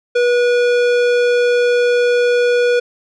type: tone with tanh clipping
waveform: sine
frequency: 485.6 Hz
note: B4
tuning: 29 cents flat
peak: -13 dBFS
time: 0.15-2.8 s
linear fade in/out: 10 ms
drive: 17 dB
effects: none